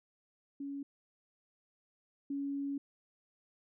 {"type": "tone pair in turn", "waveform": "sine", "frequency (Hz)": [280, 280], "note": ["C#4", "C#4"], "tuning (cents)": [18, 18], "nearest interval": "unison", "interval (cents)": 0, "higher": "neither", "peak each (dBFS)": [-38, -34], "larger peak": "second", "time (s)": [[0.6, 0.83], [2.3, 2.78]], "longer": "second", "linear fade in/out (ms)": 5, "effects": []}